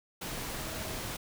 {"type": "tone in noise", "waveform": "sine", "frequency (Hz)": 640, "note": "D#5", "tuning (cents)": 49, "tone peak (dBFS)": -48, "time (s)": [0.62, 1], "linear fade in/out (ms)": 10, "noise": "pink", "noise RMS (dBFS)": -38, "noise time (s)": [0.21, 1.17], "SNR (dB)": -13, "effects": []}